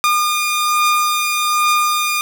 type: beating tone pair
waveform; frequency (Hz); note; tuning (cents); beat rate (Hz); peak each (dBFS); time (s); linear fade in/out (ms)
sawtooth; 1213 / 1214.2; D#6 / D#6; -44 / -43; 1.2; -11 / -18; 0.04-2.21; 0
effects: none